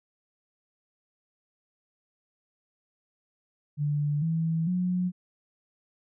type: tone with pitch steps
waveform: sine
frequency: 146.83 / 162.92 / 180.77 Hz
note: D3 / E3 / F#3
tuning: 0 / -20 / -40 cents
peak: -24 dBFS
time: 3.77-5.12 s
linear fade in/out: 50 ms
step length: 450 ms
effects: none